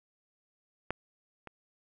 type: clicks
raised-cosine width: 0.5 ms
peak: -16 / -29 dBFS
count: 2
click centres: 0.906 / 1.473 s
effects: none